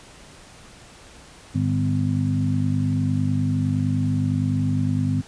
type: harmonic tone with a mistuned harmonic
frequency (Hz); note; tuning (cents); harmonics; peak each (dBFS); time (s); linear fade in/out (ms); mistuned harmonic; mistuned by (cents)
50.7; G#1; -41; 2 / 3 / 4 / 5; -23 / -24 / -31 / -24; 1.54-5.22; 20; 2; +30
effects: pink hiss -46 dBFS RMS until 5.27 s + resampled to 22050 Hz